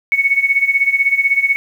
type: tone with tremolo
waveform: sine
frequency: 2217 Hz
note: C#7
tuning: in tune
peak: -8 dBFS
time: 0.12-1.56 s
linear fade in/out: 0 ms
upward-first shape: sine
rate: 16 Hz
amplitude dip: 80%
effects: 7-bit